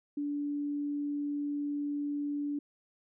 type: tone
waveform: sine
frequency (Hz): 289.7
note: D4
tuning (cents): -24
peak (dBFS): -31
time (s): 0.17-2.59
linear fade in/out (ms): 5
effects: none